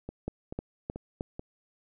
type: two click trains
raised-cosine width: 2 ms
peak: -24 / -19 dBFS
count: 4 / 4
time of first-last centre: 0.09-1.394 / 0.28-1.209 s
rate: 2.3 / 3.23 Hz
effects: none